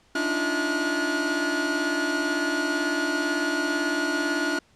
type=tone cluster; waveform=45% pulse; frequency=287.4 / 305.4 / 345.3 / 645 / 1444 Hz; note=D4 / D#4 / F4 / E5 / F#6; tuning=-37 / -32 / -20 / -38 / -43 cents; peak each=-30 / -31 / -31 / -34 / -27 dBFS; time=0.15-4.59 s; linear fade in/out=5 ms; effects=pink hiss -60 dBFS RMS until 4.75 s + low-pass 7000 Hz 12 dB/octave